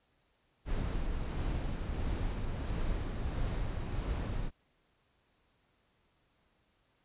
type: noise with tremolo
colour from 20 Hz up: brown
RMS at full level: -33 dBFS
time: 0.65-4.51 s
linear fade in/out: 50 ms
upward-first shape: sine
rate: 1.5 Hz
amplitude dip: 30%
effects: pink hiss -73 dBFS RMS until 7.04 s + resampled to 8000 Hz